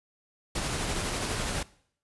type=noise with tremolo; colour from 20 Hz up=pink; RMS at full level=-30 dBFS; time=0.55-1.63 s; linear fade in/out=5 ms; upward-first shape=sine; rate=12 Hz; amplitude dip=25%; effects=noise-tail reverb RT60 0.6 s tail -20 dB re dry + resampled to 24000 Hz